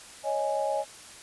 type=chord; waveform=sine; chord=C# suspended second; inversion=none; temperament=equal; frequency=554.4 / 622.3 / 830.6 Hz; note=C#5 / D#5 / G#5; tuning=0 / 0 / 0 cents; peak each=-30 dBFS; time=0.23-0.85 s; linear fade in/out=50 ms; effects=white hiss -47 dBFS RMS until 1.22 s + resampled to 24000 Hz